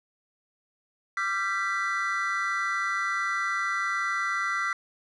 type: chord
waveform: triangle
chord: G dominant seventh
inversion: second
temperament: equal with one note detuned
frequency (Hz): 1174.7 / 1366.6 / 1568 / 1975.5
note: D6 / F6 / G6 / B6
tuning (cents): 0 / -38 / 0 / 0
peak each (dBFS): -32 / -28 / -33 / -28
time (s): 1.17-4.73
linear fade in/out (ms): 2
effects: resampled to 22050 Hz